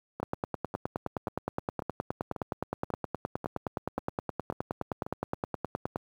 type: two click trains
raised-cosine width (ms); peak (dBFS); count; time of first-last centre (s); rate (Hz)
1; -16 / -22; 56 / 10; 0.23-5.959 / 0.2-5.065; 9.6 / 1.85
effects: high-pass 80 Hz 12 dB/octave + 9-bit